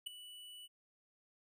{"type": "tone with ADSR envelope", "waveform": "square", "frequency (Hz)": 2960, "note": "F#7", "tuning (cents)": 0, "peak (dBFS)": -36, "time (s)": [0.06, 0.68], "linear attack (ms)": 12, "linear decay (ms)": 4, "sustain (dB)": -15, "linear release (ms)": 30, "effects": []}